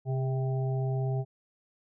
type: harmonic tone with a mistuned harmonic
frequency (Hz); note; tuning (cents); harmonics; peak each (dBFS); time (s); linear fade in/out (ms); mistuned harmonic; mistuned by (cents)
130.81; C3; 0; 1 / 3 / 5 / 6; -27 / -37 / -41 / -43; 0.05-1.25; 50; 3; +37
effects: none